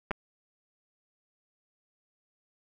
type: clicks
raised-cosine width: 0.5 ms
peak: -16 dBFS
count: 2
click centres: 0.109 / 0.114 s
effects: none